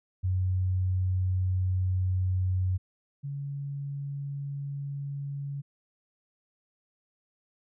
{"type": "tone pair in turn", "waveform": "sine", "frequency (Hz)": [92.5, 140.76], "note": ["F#2", "C#3"], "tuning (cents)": [0, 27], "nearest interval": "perfect fifth", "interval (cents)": 727, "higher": "second", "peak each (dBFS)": [-24, -32], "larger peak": "first", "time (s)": [[0.23, 2.78], [3.23, 5.62]], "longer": "first", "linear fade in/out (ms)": 20, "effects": []}